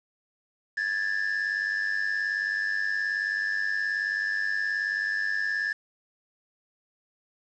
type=tone pair together; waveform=triangle; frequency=1661.2 / 1760 Hz; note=G#6 / A6; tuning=0 / 0 cents; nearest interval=minor second; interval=100 cents; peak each=-28 / -26 dBFS; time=0.77-5.73 s; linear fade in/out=5 ms; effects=resampled to 16000 Hz + 8-bit